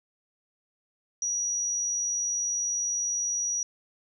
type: tone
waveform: sine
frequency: 5800 Hz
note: F#8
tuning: 35 cents flat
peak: -26 dBFS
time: 1.22-3.63 s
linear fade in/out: 2 ms
effects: none